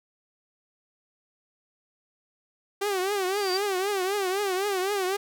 sawtooth tone with vibrato, 388.6 Hz, G4, 15 cents flat, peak -21 dBFS, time 2.81-5.17 s, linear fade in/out 10 ms, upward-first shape triangle, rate 3.9 Hz, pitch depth 140 cents each way
sine tone with exponential growth, 4699 Hz, D8, in tune, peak -25 dBFS, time 3.11-3.57 s, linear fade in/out 1 ms, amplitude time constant 100 ms
effects none

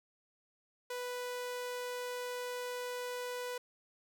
sawtooth tone, 493.9 Hz, B4, in tune, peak -34 dBFS, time 0.9-3.58 s, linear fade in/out 5 ms, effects none

